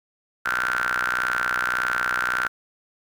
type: ring-modulated tone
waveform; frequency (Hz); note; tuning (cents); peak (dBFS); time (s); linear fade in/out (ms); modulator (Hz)
sawtooth; 61.74; B1; 0; -15; 0.45-2.48; 10; 1460
effects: 9-bit

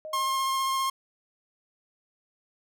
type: tone with exponential decay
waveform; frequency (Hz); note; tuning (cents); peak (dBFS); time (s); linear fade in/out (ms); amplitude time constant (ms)
sine; 622.3; D#5; 0; -34; 0.05-0.74; 0; 150
type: tone with vibrato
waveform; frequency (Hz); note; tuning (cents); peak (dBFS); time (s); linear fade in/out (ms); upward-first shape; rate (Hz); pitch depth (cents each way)
45% pulse; 1068; C6; +35; -25; 0.13-0.9; 5; sine; 15; 12
effects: none

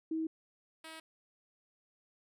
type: tone pair in turn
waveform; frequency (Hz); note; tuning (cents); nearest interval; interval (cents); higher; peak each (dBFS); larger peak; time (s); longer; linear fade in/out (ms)
sine / 5% pulse; 320.4 / 320.4; E4 / E4; -49 / -49; unison; 0; neither; -32 / -35; first; 0.11-0.27 / 0.84-1; neither; 5
effects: resampled to 32000 Hz

